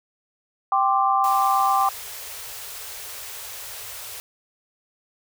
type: chord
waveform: sine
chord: G suspended fourth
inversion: none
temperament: equal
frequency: 784 / 1046.5 / 1174.7 Hz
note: G5 / C6 / D6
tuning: 0 / 0 / 0 cents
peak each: -20 / -23 / -21 dBFS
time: 0.72-1.89 s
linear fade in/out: 2 ms
type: band-stop noise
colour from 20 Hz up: white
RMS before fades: -36 dBFS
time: 1.24-4.2 s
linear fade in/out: 0 ms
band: 130 to 390 Hz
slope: 96 dB/octave
effects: none